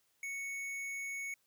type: tone with tanh clipping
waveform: triangle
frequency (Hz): 2217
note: C#7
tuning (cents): 0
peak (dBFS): -40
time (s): 0.23-1.34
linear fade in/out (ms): 2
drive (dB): 18
effects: white hiss -75 dBFS RMS until 1.46 s